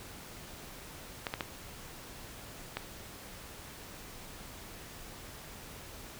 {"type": "clicks", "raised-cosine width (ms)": 0.3, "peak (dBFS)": -17, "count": 4, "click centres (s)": [1.268, 1.339, 1.408, 2.77], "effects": ["pink hiss -48 dBFS RMS until 6.19 s"]}